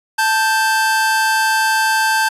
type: tone pair together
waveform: 45% pulse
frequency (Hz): 880 / 1568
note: A5 / G6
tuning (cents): 0 / 0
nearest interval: minor seventh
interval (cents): 1000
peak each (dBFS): -16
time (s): 0.18-2.29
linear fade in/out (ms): 10
effects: resampled to 32000 Hz